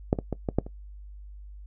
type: clicks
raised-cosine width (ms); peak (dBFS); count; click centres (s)
2; -7 / -15 / -15 / -13 / -8 / -26; 6; 0.129 / 0.188 / 0.327 / 0.488 / 0.586 / 0.665
effects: noise-tail reverb RT60 0.1 s tail -19 dB re dry + added 50 Hz sine -41 dBFS peak until 1.66 s